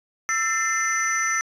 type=tone cluster; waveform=sine; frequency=1335 / 1792 / 2081 / 5980 Hz; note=E6 / A6 / C7 / F#8; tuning=+22 / +31 / -10 / +17 cents; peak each=-25 dBFS; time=0.29-1.41 s; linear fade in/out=0 ms; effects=tanh soft clip ceiling -15 dBFS